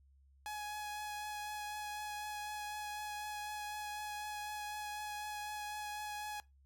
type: tone with vibrato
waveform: sawtooth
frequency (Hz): 839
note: G#5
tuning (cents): +17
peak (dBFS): -37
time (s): 0.46-6.4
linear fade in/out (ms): 0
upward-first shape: triangle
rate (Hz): 4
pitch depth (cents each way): 14
effects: noise-tail reverb RT60 0.2 s tail -20 dB re dry + added 68 Hz sine -63 dBFS peak until 6.65 s